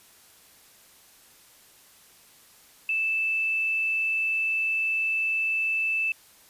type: tone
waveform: sine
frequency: 2637 Hz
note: E7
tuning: in tune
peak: -23 dBFS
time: 2.89-6.12 s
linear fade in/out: 2 ms
effects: white hiss -55 dBFS RMS until 6.49 s + resampled to 32000 Hz